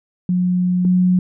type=tone pair in turn; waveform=sine; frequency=180.4 / 181.86 Hz; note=F#3 / F#3; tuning=-44 / -30 cents; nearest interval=unison; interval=14 cents; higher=second; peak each=-14 / -11 dBFS; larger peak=second; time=0.29-0.85 / 0.85-1.19 s; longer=first; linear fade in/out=2 ms; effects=none